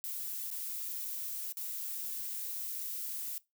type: noise with dropouts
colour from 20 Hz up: violet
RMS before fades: -39 dBFS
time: 0.04-3.38 s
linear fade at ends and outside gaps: 0 ms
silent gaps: 0.503-0.513 / 1.523-1.571 s
effects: noise-tail reverb RT60 0.2 s tail -20 dB re dry